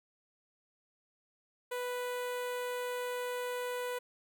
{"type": "tone with notch filter", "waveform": "sawtooth", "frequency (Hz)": 493.9, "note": "B4", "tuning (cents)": 0, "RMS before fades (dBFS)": -37, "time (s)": [1.71, 3.99], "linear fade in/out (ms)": 10, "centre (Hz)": 5300, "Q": 1.4, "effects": []}